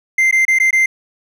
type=tone with dropouts; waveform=triangle; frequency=2086 Hz; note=C7; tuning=6 cents flat; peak=-8 dBFS; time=0.18-0.86 s; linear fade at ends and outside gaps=5 ms; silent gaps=0.312-0.325 / 0.452-0.48 / 0.587-0.599 / 0.708-0.728 s; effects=none